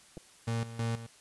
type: clicks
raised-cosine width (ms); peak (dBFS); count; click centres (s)
2; -31; 2; 0.171 / 0.177
type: tone with tremolo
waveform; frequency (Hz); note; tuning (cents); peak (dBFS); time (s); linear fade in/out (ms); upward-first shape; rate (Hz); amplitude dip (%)
35% pulse; 115.2; A#2; -20; -28; 0.47-1.07; 10; square; 3.1; 75
effects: white hiss -58 dBFS RMS until 1.2 s + resampled to 24000 Hz